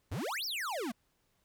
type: exponential two-way sweep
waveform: square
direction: up then down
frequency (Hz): 73.6 to 5750 to 206.7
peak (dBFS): -35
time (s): 0.11-0.92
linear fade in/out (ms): 10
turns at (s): 0.45
effects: pink hiss -75 dBFS RMS until 1.44 s